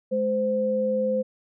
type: tone pair together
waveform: sine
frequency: 211.4 / 517 Hz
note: G#3 / C5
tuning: +31 / -21 cents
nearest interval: octave + minor third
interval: 1548 cents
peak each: -28 / -22 dBFS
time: 0.11-1.23 s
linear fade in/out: 20 ms
effects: none